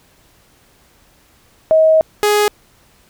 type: tone pair in turn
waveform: sine / sawtooth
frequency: 635 / 416.8 Hz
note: D#5 / G#4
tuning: +35 / +6 cents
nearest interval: perfect fifth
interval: 729 cents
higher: first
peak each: -7 dBFS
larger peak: neither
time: 1.71-2.01 / 2.23-2.48 s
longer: first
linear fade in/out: 0 ms
effects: pink hiss -52 dBFS RMS until 3.09 s